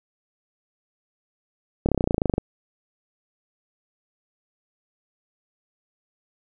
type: slowing click train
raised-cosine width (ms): 2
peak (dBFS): -7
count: 16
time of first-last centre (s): 1.86-2.381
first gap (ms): 28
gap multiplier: 1.03
effects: none